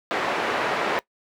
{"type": "band-pass noise", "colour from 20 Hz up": "pink", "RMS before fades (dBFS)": -25, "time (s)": [0.11, 0.99], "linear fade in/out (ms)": 0, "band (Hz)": [420, 2100], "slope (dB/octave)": 12, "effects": ["noise-tail reverb RT60 0.1 s tail -20 dB re dry"]}